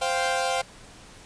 sawtooth chord, C suspended fourth, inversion none, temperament equal, 523.3 / 698.5 / 784 Hz, C5 / F5 / G5, 0 / 0 / 0 cents, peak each -24 dBFS, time 0.01-0.62 s, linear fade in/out 10 ms, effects pink hiss -48 dBFS RMS until 1.25 s + resampled to 22050 Hz

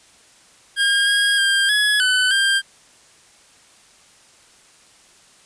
25% pulse tone with pitch steps, 1616 / 1633 / 1597 / 1687 / 1506 / 1591 Hz, G#6 / G#6 / G6 / G#6 / F#6 / G6, -48 / -30 / +32 / +27 / +30 / +25 cents, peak -11 dBFS, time 0.76-2.62 s, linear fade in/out 50 ms, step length 310 ms, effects white hiss -51 dBFS RMS until 5.45 s + resampled to 22050 Hz

